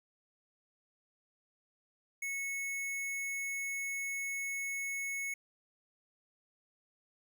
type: tone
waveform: square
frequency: 2200 Hz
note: C#7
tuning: 14 cents flat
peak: -36 dBFS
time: 2.22-5.34 s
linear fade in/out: 5 ms
effects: none